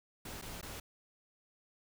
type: noise with dropouts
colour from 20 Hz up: pink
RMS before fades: -45 dBFS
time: 0.25-0.8 s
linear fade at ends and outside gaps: 5 ms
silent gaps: 0.415-0.422 / 0.613-0.627 s
effects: none